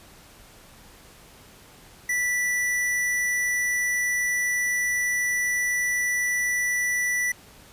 square tone, 1968 Hz, B6, 7 cents flat, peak -23 dBFS, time 2.09-7.32 s, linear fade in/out 5 ms, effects pink hiss -50 dBFS RMS until 7.72 s + resampled to 32000 Hz

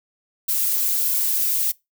violet noise with flanger, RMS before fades -21 dBFS, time 0.48-1.72 s, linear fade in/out 10 ms, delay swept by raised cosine 1.9 to 6.9 ms, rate 1.6 Hz, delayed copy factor +0.9, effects noise-tail reverb RT60 0.2 s tail -23 dB re dry

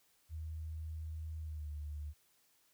sine tone with pitch glide, 79.1 to 74.23 Hz, D#2 to D2, +29 to +19 cents, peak -40 dBFS, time 0.29-2.14 s, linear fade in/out 50 ms, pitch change -110 cents, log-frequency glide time 1.41-1.7 s, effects white hiss -72 dBFS RMS until 2.73 s

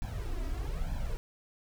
brown noise with flanger, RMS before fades -34 dBFS, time 0.02-1.17 s, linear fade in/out 0 ms, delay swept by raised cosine 1.2 to 3.1 ms, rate 1.1 Hz, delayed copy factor +0.85, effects none

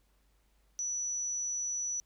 sine tone, 5920 Hz, F#8, in tune, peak -32 dBFS, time 0.79-2 s, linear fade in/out 0 ms, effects added 50 Hz sine -67 dBFS peak until 2.05 s + pink hiss -74 dBFS RMS until 2.05 s

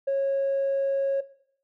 triangle tone with tanh clipping, 548 Hz, C#5, 20 cents flat, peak -22 dBFS, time 0.07-1.21 s, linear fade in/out 10 ms, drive 5 dB, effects noise-tail reverb RT60 0.7 s tail -18 dB re dry

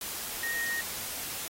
sine tone in noise, 1864.7 Hz, A#6, in tune, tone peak -30 dBFS, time 0.43-0.81 s, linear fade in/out 2 ms, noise white, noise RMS -37 dBFS, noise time 0.01-1.48 s, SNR +4 dB, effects AAC 48 kbps

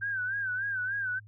sine tone with vibrato, 1557 Hz, G6, 12 cents flat, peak -29 dBFS, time 0.01-1.2 s, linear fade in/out 20 ms, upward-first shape sine, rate 3.4 Hz, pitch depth 98 cents each way, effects added 105 Hz sine -49 dBFS peak until 1.27 s

